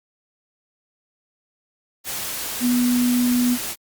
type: tone in noise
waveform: sine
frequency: 245.5 Hz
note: B3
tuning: 10 cents flat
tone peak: -16 dBFS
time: 2.6-3.58 s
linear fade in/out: 50 ms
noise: white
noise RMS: -28 dBFS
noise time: 2.04-3.76 s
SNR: +9 dB
effects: Opus 48 kbps